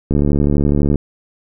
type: click train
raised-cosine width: 3 ms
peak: -3 dBFS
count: 62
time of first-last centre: 0.11-0.957 s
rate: 72 Hz
effects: none